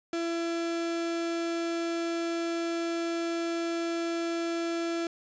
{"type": "tone", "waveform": "35% pulse", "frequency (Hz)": 336, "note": "E4", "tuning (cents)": 33, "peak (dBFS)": -27, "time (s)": [0.13, 5.07], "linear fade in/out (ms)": 2, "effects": ["resampled to 16000 Hz", "10-bit"]}